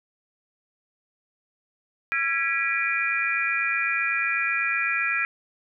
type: tone cluster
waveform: sine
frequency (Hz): 1355 / 1654 / 1948 / 2305 / 2413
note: E6 / G#6 / B6 / D7 / D7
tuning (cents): +47 / -8 / -24 / -33 / +46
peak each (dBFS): -30 / -28 / -29 / -33 / -26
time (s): 2.12-5.25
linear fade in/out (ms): 0
effects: none